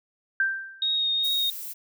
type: tone with exponential decay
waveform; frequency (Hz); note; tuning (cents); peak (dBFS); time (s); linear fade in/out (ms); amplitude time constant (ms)
sine; 1570; G6; +2; -18; 0.4-0.96; 2; 120
type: tone with vibrato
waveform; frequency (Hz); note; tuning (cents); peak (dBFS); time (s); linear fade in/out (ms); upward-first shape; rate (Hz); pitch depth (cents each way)
sine; 3729; A#7; 0; -22; 0.82-1.5; 2; triangle; 2.5; 17
type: noise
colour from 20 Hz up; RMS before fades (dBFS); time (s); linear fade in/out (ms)
violet; -36; 1.23-1.74; 20
effects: none